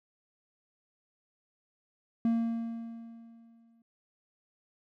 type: tone with exponential decay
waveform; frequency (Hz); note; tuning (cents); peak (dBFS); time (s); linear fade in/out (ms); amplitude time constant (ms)
triangle; 229.9; A#3; -24; -21; 2.25-3.82; 2; 340
effects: none